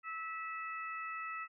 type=harmonic tone; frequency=652 Hz; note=E5; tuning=19 cents flat; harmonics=2 / 3 / 4; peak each=-41 / -45 / -47 dBFS; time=0.03-1.48 s; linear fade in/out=50 ms; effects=none